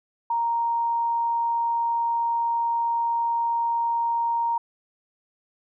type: tone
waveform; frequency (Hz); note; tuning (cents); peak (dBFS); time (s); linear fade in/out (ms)
sine; 932.3; A#5; 0; -21; 0.3-4.58; 5
effects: none